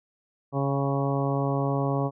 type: harmonic tone with a mistuned harmonic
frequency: 138.7 Hz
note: C#3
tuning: 1 cent sharp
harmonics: 1 / 2 / 3 / 4 / 5 / 6 / 7 / 8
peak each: -26 / -30 / -32 / -32 / -34 / -37 / -37 / -36 dBFS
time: 0.52-2.11 s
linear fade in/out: 50 ms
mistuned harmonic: 6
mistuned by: -20 cents
effects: none